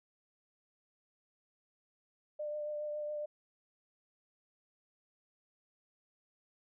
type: tone with vibrato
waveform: sine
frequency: 598 Hz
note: D5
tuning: 31 cents sharp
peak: -36 dBFS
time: 2.39-3.26 s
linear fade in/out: 10 ms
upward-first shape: triangle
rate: 7.2 Hz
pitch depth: 19 cents each way
effects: none